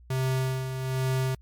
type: tone with tremolo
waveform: square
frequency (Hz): 130.81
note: C3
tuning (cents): 0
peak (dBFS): -24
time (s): 0.1-1.35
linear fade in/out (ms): 5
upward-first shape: sine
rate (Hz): 1.2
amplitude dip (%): 55
effects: added 60 Hz sine -49 dBFS peak until 1.41 s + MP3 96 kbps